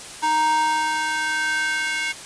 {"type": "tone with high-pass filter sweep", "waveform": "square", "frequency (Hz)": 311.1, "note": "D#4", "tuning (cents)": 0, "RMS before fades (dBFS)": -22, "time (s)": [0.22, 2.13], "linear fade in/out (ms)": 20, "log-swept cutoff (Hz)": [810, 2000], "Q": 3.4, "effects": ["white hiss -37 dBFS RMS until 2.25 s", "resampled to 22050 Hz"]}